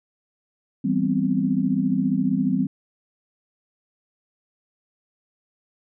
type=chord; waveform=sine; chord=C major seventh; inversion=first; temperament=equal; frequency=164.81 / 196 / 246.9 / 261.6 Hz; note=E3 / G3 / B3 / C4; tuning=0 / 0 / 0 / 0 cents; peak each=-27 / -23 / -26 / -23 dBFS; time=0.84-2.67 s; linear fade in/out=10 ms; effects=none